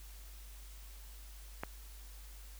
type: click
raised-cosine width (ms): 0.5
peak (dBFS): -22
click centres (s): 1.635
effects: added 50 Hz sine -49 dBFS peak until 2.59 s + white hiss -58 dBFS RMS until 2.59 s